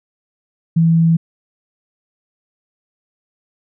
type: tone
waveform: sine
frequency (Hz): 164.81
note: E3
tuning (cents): 0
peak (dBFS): -9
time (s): 0.76-1.17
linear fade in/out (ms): 10
effects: none